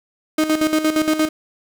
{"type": "tone with tremolo", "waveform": "35% pulse", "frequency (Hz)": 311.1, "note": "D#4", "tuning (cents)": 0, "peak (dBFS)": -12, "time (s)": [0.38, 1.29], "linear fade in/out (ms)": 5, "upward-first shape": "square", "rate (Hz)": 8.6, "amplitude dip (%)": 65, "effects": []}